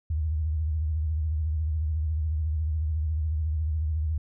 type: tone with vibrato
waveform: sine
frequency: 77.78 Hz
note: D#2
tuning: in tune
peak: -24 dBFS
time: 0.1-4.18 s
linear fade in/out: 5 ms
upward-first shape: triangle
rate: 14 Hz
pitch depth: 120 cents each way
effects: none